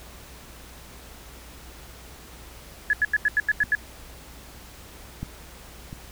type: tone bursts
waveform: sine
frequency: 1699 Hz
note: G#6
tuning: 39 cents sharp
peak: -17 dBFS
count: 8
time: 2.9-3.751 s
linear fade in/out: 2 ms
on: 32 ms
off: 85 ms
type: clicks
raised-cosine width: 5 ms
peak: -27 / -18 / -24 dBFS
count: 3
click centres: 3.64 / 5.23 / 5.929 s
effects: added 60 Hz sine -47 dBFS peak until 6.11 s + pink hiss -46 dBFS RMS until 6.11 s